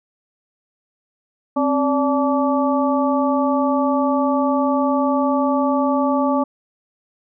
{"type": "harmonic tone with a mistuned harmonic", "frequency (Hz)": 288.4, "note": "D4", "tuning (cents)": -31, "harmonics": [1, 2, 3, 4], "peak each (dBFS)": [-18, -21, -23, -24], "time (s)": [1.56, 6.44], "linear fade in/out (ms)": 10, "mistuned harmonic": 1, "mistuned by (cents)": -140, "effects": []}